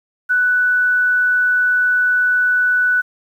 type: tone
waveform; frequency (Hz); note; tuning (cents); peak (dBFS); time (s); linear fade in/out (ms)
sine; 1486; F#6; +7; -12; 0.29-3.02; 20
effects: 8-bit